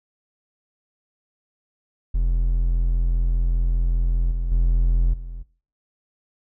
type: tone with level steps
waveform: triangle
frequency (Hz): 42.53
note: F1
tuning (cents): -45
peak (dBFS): -15 / -19 / -13 / -28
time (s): 2.14-5.43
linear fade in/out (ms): 10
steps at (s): 4.31 / 4.51 / 5.13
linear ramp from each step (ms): 10
effects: noise-tail reverb RT60 0.4 s tail -19 dB re dry